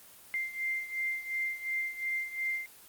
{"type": "beating tone pair", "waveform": "sine", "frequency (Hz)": [2093, 2095.8], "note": ["C7", "C7"], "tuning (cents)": [0, 2], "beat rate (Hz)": 2.8, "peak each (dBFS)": [-33, -37], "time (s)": [0.34, 2.66], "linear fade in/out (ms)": 0, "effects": ["white hiss -54 dBFS RMS until 2.88 s", "Opus 24 kbps"]}